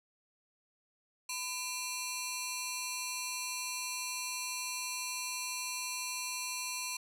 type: ring-modulated tone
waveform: 10% pulse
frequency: 1700 Hz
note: G#6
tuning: 40 cents sharp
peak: -24 dBFS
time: 1.29-6.97 s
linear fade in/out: 5 ms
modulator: 694 Hz
effects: none